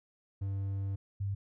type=tone pair in turn; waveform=triangle / sine; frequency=98 / 99.08 Hz; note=G2 / G2; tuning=0 / +19 cents; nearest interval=unison; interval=19 cents; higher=second; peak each=-30 / -31 dBFS; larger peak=first; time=0.41-0.96 / 1.2-1.35 s; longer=first; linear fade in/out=10 ms; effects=none